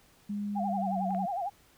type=tone with pitch glide; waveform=sine; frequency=205 to 190.17 Hz; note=G#3 to F#3; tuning=-22 to +48 cents; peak=-31 dBFS; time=0.29-1.26 s; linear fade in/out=10 ms; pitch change=-130 cents; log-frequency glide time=0.53-1 s
type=tone with vibrato; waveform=sine; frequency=746 Hz; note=F#5; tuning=14 cents sharp; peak=-30 dBFS; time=0.55-1.5 s; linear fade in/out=20 ms; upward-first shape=sine; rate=11 Hz; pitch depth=160 cents each way
type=clicks; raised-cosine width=0.5 ms; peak=-37 / -31 dBFS; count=2; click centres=1.107 / 1.148 s
effects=pink hiss -62 dBFS RMS until 1.77 s